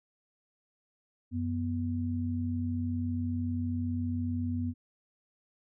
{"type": "tone pair together", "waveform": "sine", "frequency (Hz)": [92.62, 245.2], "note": ["F#2", "B3"], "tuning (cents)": [2, -12], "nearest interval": "octave + perfect fourth", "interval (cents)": 1686, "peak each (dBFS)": [-32, -32], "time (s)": [1.31, 4.74], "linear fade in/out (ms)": 50, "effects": []}